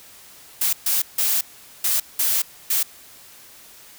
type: noise bursts at uneven times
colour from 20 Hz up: blue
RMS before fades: -20 dBFS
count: 6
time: 0.61-0.73 / 0.86-1.02 / 1.18-1.41 / 1.84-2 / 2.19-2.42 / 2.7-2.83 s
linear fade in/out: 5 ms
effects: white hiss -46 dBFS RMS until 3.98 s